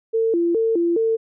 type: tone with vibrato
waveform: sine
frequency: 392 Hz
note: G4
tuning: in tune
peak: -16 dBFS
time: 0.13-1.17 s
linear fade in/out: 20 ms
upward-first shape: square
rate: 2.4 Hz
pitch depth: 240 cents each way
effects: none